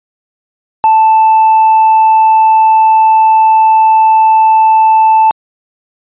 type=tone with tanh clipping; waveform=triangle; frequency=880 Hz; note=A5; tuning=in tune; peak=-4 dBFS; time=0.84-5.31 s; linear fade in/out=0 ms; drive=6 dB; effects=resampled to 8000 Hz